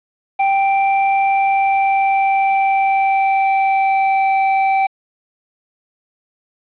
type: tone with pitch glide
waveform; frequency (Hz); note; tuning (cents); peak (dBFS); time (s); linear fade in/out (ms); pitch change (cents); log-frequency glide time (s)
square; 784 to 775.4; G5 to G5; 0 to -19; -13; 0.39-4.87; 10; -19; 1.25-4.38
effects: resampled to 8000 Hz + 7-bit